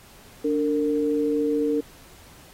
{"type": "tone pair together", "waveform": "sine", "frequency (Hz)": [291.9, 456.9], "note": ["D4", "A#4"], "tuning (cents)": [-10, -35], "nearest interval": "minor sixth", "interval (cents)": 775, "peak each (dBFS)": -23, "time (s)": [0.44, 1.81], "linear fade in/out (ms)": 10, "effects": ["pink hiss -50 dBFS RMS until 2.53 s", "AAC 48 kbps"]}